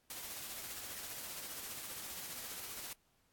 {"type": "noise with tremolo", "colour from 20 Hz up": "white", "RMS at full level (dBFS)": -44, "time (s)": [0.1, 2.93], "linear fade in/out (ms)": 2, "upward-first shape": "sine", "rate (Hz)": 15, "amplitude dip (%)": 30, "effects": ["pink hiss -75 dBFS RMS until 3.32 s", "AAC 64 kbps"]}